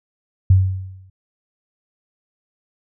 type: tone with exponential decay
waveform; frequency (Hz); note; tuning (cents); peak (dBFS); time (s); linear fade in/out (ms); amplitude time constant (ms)
sine; 94.3; F#2; +33; -6; 0.5-1.1; 5; 130
effects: none